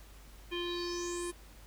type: tone with low-pass filter sweep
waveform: square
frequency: 349.2 Hz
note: F4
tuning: in tune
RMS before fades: -37 dBFS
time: 0.51-1.32 s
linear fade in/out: 20 ms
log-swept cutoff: 2800 to 10000 Hz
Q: 7.1
effects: added 50 Hz sine -52 dBFS peak until 1.66 s + pink hiss -58 dBFS RMS until 1.66 s